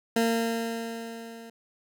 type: tone with level ramp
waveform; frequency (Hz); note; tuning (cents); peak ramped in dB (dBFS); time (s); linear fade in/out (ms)
20% pulse; 229.1; A#3; -30; -16 to -38; 0.16-1.5; 5
effects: none